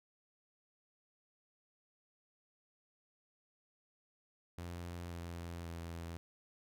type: tone with pitch steps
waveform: sawtooth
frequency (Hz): 86.8 / 85.46 / 84.13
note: F2 / F2 / E2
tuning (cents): -10 / -37 / +36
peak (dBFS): -39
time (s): 4.58-6.17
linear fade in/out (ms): 0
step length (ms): 530
effects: none